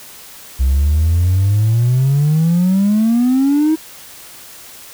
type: exponential sweep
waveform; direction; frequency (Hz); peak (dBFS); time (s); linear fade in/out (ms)
triangle; up; 63.4 to 321; -7; 0.59-3.76; 20
effects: tanh soft clip ceiling -6 dBFS + white hiss -37 dBFS RMS until 4.93 s